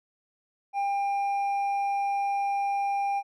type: tone with hard clipping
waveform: sine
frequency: 799 Hz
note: G5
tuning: 33 cents sharp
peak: -26 dBFS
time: 0.73-3.23 s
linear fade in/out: 50 ms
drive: 4 dB
effects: none